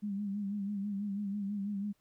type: tone with vibrato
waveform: sine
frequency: 201.9 Hz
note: G#3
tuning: 49 cents flat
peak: -33 dBFS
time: 0.02-1.93 s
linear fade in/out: 20 ms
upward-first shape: sine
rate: 6.1 Hz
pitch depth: 59 cents each way
effects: pink hiss -75 dBFS RMS until 2 s